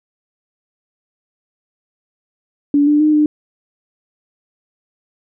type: tone with pitch steps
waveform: sine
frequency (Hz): 287.8 / 296.1 / 305.3 / 300.7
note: D4 / D4 / D#4 / D4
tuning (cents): -35 / +14 / -33 / +41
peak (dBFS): -9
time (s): 2.74-3.26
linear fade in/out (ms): 2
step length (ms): 130
effects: none